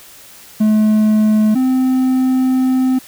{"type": "tone pair in turn", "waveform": "triangle", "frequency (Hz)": [214.8, 258.5], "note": ["A3", "C4"], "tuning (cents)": [-41, -21], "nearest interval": "minor third", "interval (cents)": 320, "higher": "second", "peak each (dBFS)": [-7, -9], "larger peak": "first", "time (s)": [[0.6, 1.55], [1.55, 2.99]], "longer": "second", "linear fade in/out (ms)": 10, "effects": ["white hiss -40 dBFS RMS until 3.07 s"]}